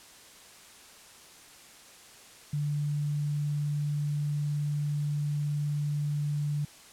sine tone, 146.83 Hz, D3, in tune, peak -27 dBFS, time 2.53-6.65 s, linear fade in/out 5 ms, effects white hiss -52 dBFS RMS until 6.92 s + low-pass 10000 Hz 12 dB/octave

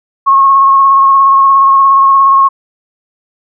sine tone with vibrato, 1090 Hz, C#6, 29 cents flat, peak -3 dBFS, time 0.26-2.49 s, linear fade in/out 20 ms, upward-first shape sine, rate 17 Hz, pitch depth 21 cents each way, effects none

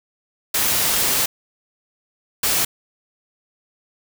white noise bursts at uneven times, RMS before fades -19 dBFS, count 2, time 0.54-1.26 / 2.43-2.65 s, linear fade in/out 5 ms, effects none

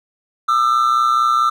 triangle tone pair together, 1207.6 / 1332 Hz, D6 / E6, +48 / +18 cents, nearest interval major second, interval 170 cents, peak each -14 / -13 dBFS, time 0.48-1.5 s, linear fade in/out 10 ms, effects none

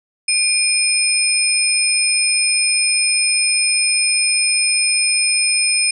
sine tone cluster, 2425 / 5140 / 8840 Hz, D#7 / E8 / C#9, -45 / -45 / -6 cents, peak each -18 dBFS, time 0.28-5.91 s, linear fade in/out 5 ms, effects none

